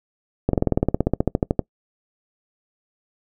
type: slowing click train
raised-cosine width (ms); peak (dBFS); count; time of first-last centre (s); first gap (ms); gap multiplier
2; -4; 19; 0.49-1.593; 43; 1.04
effects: noise-tail reverb RT60 0.1 s tail -24 dB re dry